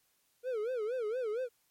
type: tone with vibrato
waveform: triangle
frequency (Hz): 466.3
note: A#4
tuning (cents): +1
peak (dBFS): -30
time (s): 0.43-1.49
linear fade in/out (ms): 50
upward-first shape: sine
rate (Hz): 4.3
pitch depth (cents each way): 190
effects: white hiss -73 dBFS RMS until 1.7 s + MP3 64 kbps